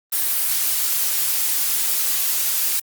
blue noise, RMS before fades -20 dBFS, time 0.12-2.8 s, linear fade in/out 10 ms, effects Opus 32 kbps

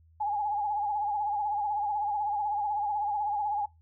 sine tone with vibrato, 829 Hz, G#5, 3 cents flat, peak -27 dBFS, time 0.2-3.66 s, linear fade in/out 10 ms, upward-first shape sine, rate 16 Hz, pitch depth 58 cents each way, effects noise-tail reverb RT60 0.2 s tail -21 dB re dry + added 81 Hz sine -57 dBFS peak until 3.81 s

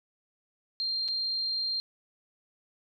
sine tone with dropouts, 4186 Hz, C8, in tune, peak -28 dBFS, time 0.8-1.8 s, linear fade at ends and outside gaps 0 ms, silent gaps 1.08-1.085 s, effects none

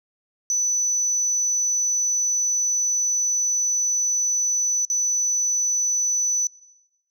sine tone with dropouts, 5980 Hz, F#8, 17 cents sharp, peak -17 dBFS, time 0.5-6.47 s, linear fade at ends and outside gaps 1 ms, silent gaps 4.851-4.9 s, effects noise-tail reverb RT60 1.0 s tail -23 dB re dry + tanh soft clip ceiling -17 dBFS

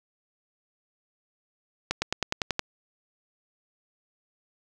accelerating click train, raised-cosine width 0.2 ms, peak -8 dBFS, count 8, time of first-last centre 1.91-2.594 s, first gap 110 ms, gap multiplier 0.96, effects none

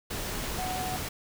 sine tone in noise, 740 Hz, F#5, in tune, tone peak -33 dBFS, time 0.58-0.97 s, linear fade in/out 10 ms, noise pink, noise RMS -34 dBFS, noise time 0.1-1.09 s, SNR -2 dB, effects none

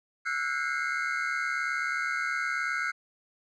triangle tone cluster, 1331 / 1459 / 1602 / 2089 / 2168 Hz, E6 / F#6 / G6 / C7 / C#7, +16 / -25 / +37 / -3 / -39 cents, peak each -33 / -30 / -34 / -34 / -35 dBFS, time 0.25-2.92 s, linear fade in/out 20 ms, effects resampled to 22050 Hz

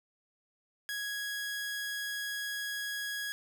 sawtooth tone, 1661.2 Hz, G#6, in tune, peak -31 dBFS, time 0.89-3.32 s, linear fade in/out 0 ms, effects 10-bit

